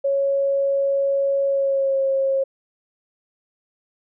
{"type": "tone with pitch glide", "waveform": "sine", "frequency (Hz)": [553, 540.4], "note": ["C#5", "C#5"], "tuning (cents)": [-4, -44], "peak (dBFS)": -17, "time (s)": [0.04, 2.44], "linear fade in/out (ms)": 10, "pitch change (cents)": -40, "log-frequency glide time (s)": [1.47, 2], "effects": []}